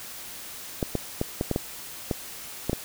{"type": "clicks", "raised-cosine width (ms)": 2, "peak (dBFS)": -11, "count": 9, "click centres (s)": [0.828, 0.953, 1.214, 1.411, 1.513, 1.561, 2.112, 2.696, 2.731], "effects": ["white hiss -40 dBFS RMS until 2.84 s"]}